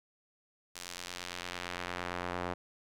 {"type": "tone with band-pass filter sweep", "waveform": "sawtooth", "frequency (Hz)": 88.8, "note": "F2", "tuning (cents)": 29, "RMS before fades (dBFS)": -40, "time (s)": [0.75, 2.54], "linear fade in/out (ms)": 10, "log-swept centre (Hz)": [6900, 900], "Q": 0.74, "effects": []}